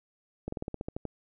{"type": "slowing click train", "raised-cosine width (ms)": 2, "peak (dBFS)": -21, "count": 10, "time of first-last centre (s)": [0.48, 1.053], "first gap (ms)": 44, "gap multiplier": 1.09, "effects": []}